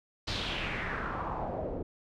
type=noise with low-pass filter sweep; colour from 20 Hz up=pink; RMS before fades=-35 dBFS; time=0.27-1.83 s; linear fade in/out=10 ms; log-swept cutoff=4500 to 460 Hz; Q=3.1; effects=none